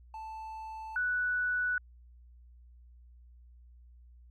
triangle / sine tone pair in turn, 880 / 1480 Hz, A5 / F#6, 0 / 0 cents, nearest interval major sixth, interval 900 cents, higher second, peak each -38 / -28 dBFS, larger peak second, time 0.14-0.96 / 0.96-1.78 s, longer neither, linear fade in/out 2 ms, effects added 60 Hz sine -53 dBFS peak until 4.3 s + AAC 64 kbps

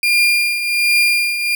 35% pulse tone with tremolo, 2406 Hz, D7, 41 cents sharp, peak -8 dBFS, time 0.03-1.55 s, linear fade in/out 2 ms, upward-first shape triangle, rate 1.3 Hz, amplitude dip 65%, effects none

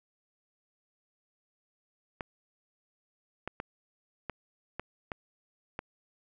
clicks, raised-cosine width 0.5 ms, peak -20 dBFS, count 7, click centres 2.208 / 3.476 / 3.601 / 4.297 / 4.796 / 5.118 / 5.791 s, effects none

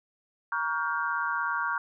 sine chord, G half-diminished seventh, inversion first, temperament just, 940.8 / 1128.9 / 1411.2 / 1568 Hz, Bb5 / Db6 / F6 / G6, +16 / +31 / +18 / 0 cents, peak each -33 / -32 / -31 / -33 dBFS, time 0.52-1.78 s, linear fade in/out 2 ms, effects none

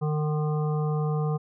harmonic tone with a mistuned harmonic, 151.9 Hz, D#3, 41 cents flat, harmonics 1 / 3 / 5 / 7 / 8, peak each -24 / -32 / -37 / -41 / -41 dBFS, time 0.01-1.38 s, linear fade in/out 20 ms, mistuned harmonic 7, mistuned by -17 cents, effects none

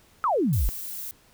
sine exponential sweep, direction down, 1358 to 39.18 Hz, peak -20 dBFS, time 0.24-0.69 s, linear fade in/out 0 ms
violet noise, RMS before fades -35 dBFS, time 0.53-1.11 s, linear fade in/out 0 ms
effects pink hiss -58 dBFS RMS until 1.33 s

